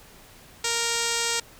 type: tone with low-pass filter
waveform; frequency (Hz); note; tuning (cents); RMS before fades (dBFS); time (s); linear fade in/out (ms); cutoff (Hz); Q
5% pulse; 465.9; A#4; -1; -26; 0.64-1.4; 5; 8400; 6.7
effects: pink hiss -50 dBFS RMS until 1.59 s